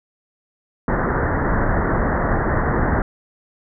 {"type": "low-pass noise", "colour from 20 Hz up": "pink", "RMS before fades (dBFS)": -19, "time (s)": [0.88, 3.02], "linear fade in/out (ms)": 2, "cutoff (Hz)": 1900, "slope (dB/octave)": 96, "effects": []}